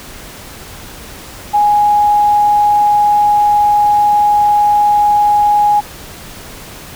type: tone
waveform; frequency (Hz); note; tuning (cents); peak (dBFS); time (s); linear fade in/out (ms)
sine; 830; G#5; -1; -7; 1.53-5.81; 20
effects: pink hiss -32 dBFS RMS until 6.95 s